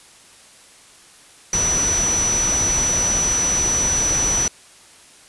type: tone in noise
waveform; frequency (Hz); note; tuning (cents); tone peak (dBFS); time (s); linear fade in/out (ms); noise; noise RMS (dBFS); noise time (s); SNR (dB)
sine; 5930; F#8; +3; -17; 1.53-4.48; 2; pink; -25; 1.53-4.48; +5
effects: white hiss -47 dBFS RMS until 5.28 s + resampled to 24000 Hz